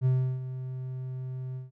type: tone with ADSR envelope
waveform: triangle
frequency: 129 Hz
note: C3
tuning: 24 cents flat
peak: -18 dBFS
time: 0.01-1.71 s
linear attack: 46 ms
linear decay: 340 ms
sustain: -13 dB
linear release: 150 ms
effects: none